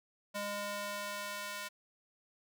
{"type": "tone with high-pass filter sweep", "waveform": "square", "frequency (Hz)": 204.1, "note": "G#3", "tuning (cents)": -30, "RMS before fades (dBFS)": -40, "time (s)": [0.34, 1.69], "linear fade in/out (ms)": 20, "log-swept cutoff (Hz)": [480, 1300], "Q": 0.81, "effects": []}